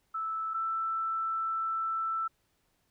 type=tone pair in turn; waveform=sine; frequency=1314 / 1327 Hz; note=E6 / E6; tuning=-6 / +11 cents; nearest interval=unison; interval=17 cents; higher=second; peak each=-31 / -29 dBFS; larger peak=second; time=0.14-0.54 / 0.54-2.28 s; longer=second; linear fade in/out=10 ms; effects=pink hiss -74 dBFS RMS until 2.9 s